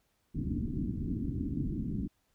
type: low-pass noise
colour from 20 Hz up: white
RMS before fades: -34 dBFS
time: 0.34-2.08 s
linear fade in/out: 20 ms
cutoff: 300 Hz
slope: 48 dB/octave
effects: pink hiss -75 dBFS RMS until 2.34 s